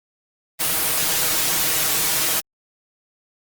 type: noise with comb filter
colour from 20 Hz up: white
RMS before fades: -20 dBFS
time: 0.59-2.41 s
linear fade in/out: 20 ms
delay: 6.3 ms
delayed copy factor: +0.95
effects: Opus 32 kbps